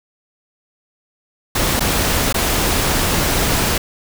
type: noise with dropouts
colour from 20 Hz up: pink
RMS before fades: -17 dBFS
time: 1.55-3.78 s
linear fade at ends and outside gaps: 5 ms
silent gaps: 1.796-1.805 / 2.327-2.343 s
effects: none